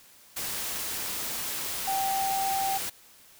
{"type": "tone in noise", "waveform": "sine", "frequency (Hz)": 778, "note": "G5", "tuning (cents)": -13, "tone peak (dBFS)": -26, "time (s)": [1.87, 2.78], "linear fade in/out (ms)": 10, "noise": "white", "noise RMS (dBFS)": -33, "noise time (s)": [0.36, 2.9], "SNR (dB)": 4, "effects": ["white hiss -55 dBFS RMS until 3.39 s"]}